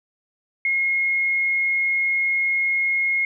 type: tone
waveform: sine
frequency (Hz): 2155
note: C#7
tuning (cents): -49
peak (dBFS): -18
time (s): 0.65-3.25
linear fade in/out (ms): 2
effects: none